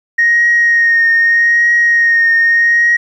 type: tone with vibrato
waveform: sine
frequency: 1864.7 Hz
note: A#6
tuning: in tune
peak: -6 dBFS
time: 0.18-2.97 s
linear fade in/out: 10 ms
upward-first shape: triangle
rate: 0.81 Hz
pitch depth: 26 cents each way
effects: tanh soft clip ceiling -3 dBFS + 8-bit